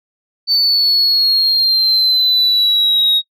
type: exponential sweep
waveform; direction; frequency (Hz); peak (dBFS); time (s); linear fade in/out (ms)
sine; down; 4539 to 3767; -8; 0.47-3.22; 50
effects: noise-tail reverb RT60 0.1 s tail -21 dB re dry + tanh soft clip ceiling -8 dBFS